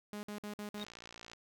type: tone bursts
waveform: sawtooth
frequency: 207.7 Hz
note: G#3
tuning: in tune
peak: -37 dBFS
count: 5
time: 0.13-0.842 s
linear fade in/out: 0 ms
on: 100 ms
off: 53 ms
type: tone with exponential growth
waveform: sine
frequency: 3729 Hz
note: A#7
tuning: in tune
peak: -38 dBFS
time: 0.74-0.83 s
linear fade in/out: 2 ms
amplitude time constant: 19 ms
type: click train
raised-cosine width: 0.2 ms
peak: -32 dBFS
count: 33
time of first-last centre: 0.78-1.334 s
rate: 57.8 Hz
effects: none